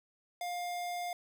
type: tone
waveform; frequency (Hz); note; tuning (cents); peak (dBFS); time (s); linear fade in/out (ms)
square; 706; F5; +19; -36; 0.41-1.13; 2
effects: none